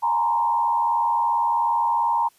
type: tone with frequency modulation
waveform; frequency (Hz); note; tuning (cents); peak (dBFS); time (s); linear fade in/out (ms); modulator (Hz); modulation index
sine; 932.3; A#5; 0; -18; 0.02-2.29; 20; 86; 0.87
effects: white hiss -59 dBFS RMS until 2.38 s + resampled to 32000 Hz